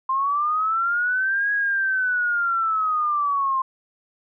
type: linear two-way sweep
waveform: sine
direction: up then down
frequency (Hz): 1046.5 to 1661.2 to 1046.5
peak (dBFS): -19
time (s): 0.09-3.62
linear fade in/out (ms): 5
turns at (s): 1.52
effects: none